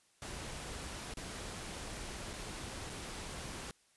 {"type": "noise with dropouts", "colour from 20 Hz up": "pink", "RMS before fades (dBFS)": -44, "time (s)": [0.22, 3.71], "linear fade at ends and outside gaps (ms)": 0, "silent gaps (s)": [[1.138, 1.171], [2.332, 2.336], [2.895, 2.899]], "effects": ["white hiss -70 dBFS RMS until 3.96 s", "resampled to 24000 Hz"]}